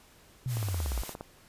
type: linear sweep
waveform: sine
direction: down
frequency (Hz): 130.4 to 49.87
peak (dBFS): -29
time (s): 0.46-1.02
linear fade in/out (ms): 0
type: high-pass noise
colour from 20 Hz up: white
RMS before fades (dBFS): -42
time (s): 0.47-1.16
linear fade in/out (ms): 50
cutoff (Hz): 290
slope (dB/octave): 24
type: click train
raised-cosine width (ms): 1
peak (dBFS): -24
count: 12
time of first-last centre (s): 0.57-1.21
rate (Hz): 17.2
effects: pink hiss -58 dBFS RMS until 1.48 s + resampled to 32000 Hz